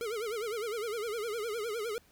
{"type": "tone with vibrato", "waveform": "square", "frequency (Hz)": 442.8, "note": "A4", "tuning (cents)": 11, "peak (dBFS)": -34, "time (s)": [0.01, 1.98], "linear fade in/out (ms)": 0, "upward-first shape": "sine", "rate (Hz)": 9.8, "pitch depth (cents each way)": 140, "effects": ["pink hiss -64 dBFS RMS until 2.11 s"]}